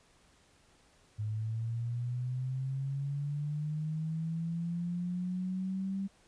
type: linear sweep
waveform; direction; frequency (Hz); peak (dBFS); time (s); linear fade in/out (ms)
sine; up; 105.5 to 196; -32; 1.18-6.08; 20
effects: pink hiss -65 dBFS RMS until 6.27 s + resampled to 22050 Hz